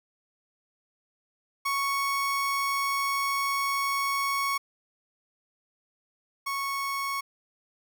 30% pulse tone pair in turn, 1108.7 / 1104.7 Hz, C#6 / C#6, 0 / -6 cents, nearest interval unison, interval 6 cents, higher first, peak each -23 / -26 dBFS, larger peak first, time 1.65-4.58 / 6.46-7.21 s, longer first, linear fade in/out 10 ms, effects none

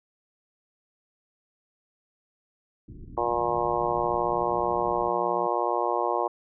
pink low-pass noise, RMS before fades -43 dBFS, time 2.88-5.09 s, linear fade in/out 2 ms, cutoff 340 Hz, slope 48 dB/octave
harmonic tone, 119.1 Hz, A#2, 38 cents sharp, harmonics 3 / 4 / 5 / 6 / 7 / 8 / 9, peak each -31 / -31 / -31 / -31 / -31 / -31 / -31 dBFS, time 3.17-6.28 s, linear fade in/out 10 ms
triangle tone with pitch glide, 155.56 to 177.66 Hz, D#3 to F3, 0 to +30 cents, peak -38 dBFS, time 3.38-5.47 s, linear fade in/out 5 ms, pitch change +230 cents, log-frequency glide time 3.83-4.62 s
effects none

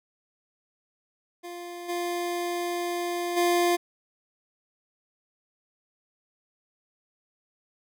25% pulse tone with level steps, 349.2 Hz, F4, in tune, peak -33 / -24 / -17 dBFS, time 1.43-3.77 s, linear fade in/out 20 ms, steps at 1.88 / 3.36 s, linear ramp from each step 20 ms, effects none

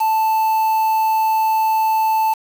triangle tone with quantisation, 880 Hz, A5, in tune, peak -12 dBFS, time 0-2.34 s, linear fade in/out 10 ms, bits 5, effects none

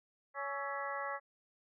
harmonic tone with a mistuned harmonic, 280 Hz, C#4, 18 cents sharp, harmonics 2 / 3 / 4 / 5 / 6 / 7, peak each -43 / -44 / -42 / -45 / -45 / -45 dBFS, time 0.34-1.2 s, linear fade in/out 50 ms, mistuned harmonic 5, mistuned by -90 cents, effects none

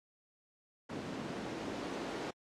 white noise with band-pass filter sweep, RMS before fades -41 dBFS, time 0.89-2.31 s, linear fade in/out 10 ms, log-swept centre 220 to 370 Hz, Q 1.3, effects low-pass 7000 Hz 12 dB/octave + AAC 64 kbps

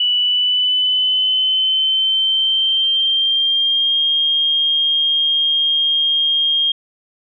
sine tone with pitch glide, 2960 to 3228 Hz, F#7 to G#7, 0 to -50 cents, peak -13 dBFS, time 0-6.72 s, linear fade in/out 5 ms, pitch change +150 cents, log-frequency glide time 0.16-3.98 s, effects none

